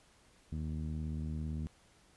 sawtooth tone with low-pass filter, 77.78 Hz, D#2, in tune, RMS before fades -38 dBFS, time 0.52-1.67 s, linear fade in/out 0 ms, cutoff 210 Hz, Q 2.2, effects pink hiss -65 dBFS RMS until 2.16 s + resampled to 24000 Hz

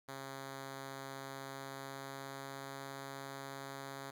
5% pulse tone with pitch glide, 135.9 to 137.08 Hz, C#3 to C#3, -34 to -19 cents, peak -33 dBFS, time 0.08-4.11 s, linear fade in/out 10 ms, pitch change +15 cents, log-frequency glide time 1.13-2.82 s, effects none

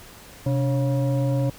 sine tone with frequency modulation, 129.8 Hz, C3, 13 cents flat, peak -19 dBFS, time 0.46-1.5 s, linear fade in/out 5 ms, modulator 418 Hz, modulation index 0.79, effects pink hiss -45 dBFS RMS until 1.58 s

